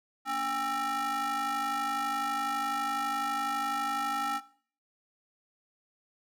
square ring-modulated tone, 261 Hz, C4, 4 cents flat, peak -27 dBFS, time 0.25-4.41 s, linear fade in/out 50 ms, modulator 1070 Hz, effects noise-tail reverb RT60 0.5 s tail -18 dB re dry

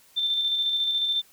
sine tone with tremolo, 3563 Hz, A7, 21 cents sharp, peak -21 dBFS, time 0.16-1.22 s, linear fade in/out 20 ms, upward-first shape square, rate 14 Hz, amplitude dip 30%, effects white hiss -57 dBFS RMS until 1.32 s

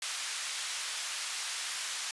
white band-pass noise, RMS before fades -37 dBFS, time 0.02-2.11 s, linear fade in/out 2 ms, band 1200 to 7300 Hz, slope 12 dB/octave, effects resampled to 24000 Hz

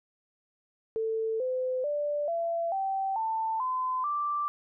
sine tone with pitch steps, 444.9 / 511.1 / 587 / 674.3 / 774.6 / 889.8 / 1022.1 / 1174.1 Hz, A4 / C5 / D5 / E5 / G5 / A5 / C6 / D6, +19 / -41 / -1 / +39 / -21 / +19 / -41 / -1 cents, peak -27 dBFS, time 0.96-4.48 s, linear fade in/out 0 ms, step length 440 ms, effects none

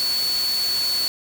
sine tone in noise, 4435 Hz, C#8, in tune, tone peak -20 dBFS, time 0-1.08 s, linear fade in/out 0 ms, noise white, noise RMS -30 dBFS, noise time 0-1.08 s, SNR +7 dB, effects none

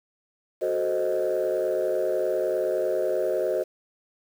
sine chord, F# diminished seventh, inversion none, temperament equal, 370 / 440 / 523.3 / 622.3 Hz, F#4 / A4 / C5 / Eb5, 0 / 0 / 0 / 0 cents, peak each -27 / -29 / -26 / -26 dBFS, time 0.61-3.64 s, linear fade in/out 20 ms, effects tanh soft clip ceiling -17 dBFS + 8-bit

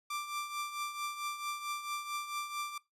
sawtooth tone with tremolo, 1179 Hz, D6, 6 cents sharp, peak -30 dBFS, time 0.1-2.78 s, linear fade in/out 5 ms, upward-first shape triangle, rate 4.5 Hz, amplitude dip 70%, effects noise-tail reverb RT60 0.2 s tail -21 dB re dry + resampled to 32000 Hz

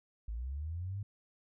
sine linear sweep, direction up, 51.91 to 103.6 Hz, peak -36 dBFS, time 0.28-1.03 s, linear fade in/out 5 ms, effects none

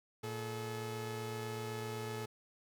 sawtooth tone pair together, 114.5 / 430.1 Hz, A#2 / A4, -31 / -39 cents, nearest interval octave + major seventh, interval 2292 cents, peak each -38 / -38 dBFS, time 0.23-2.26 s, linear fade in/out 10 ms, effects none

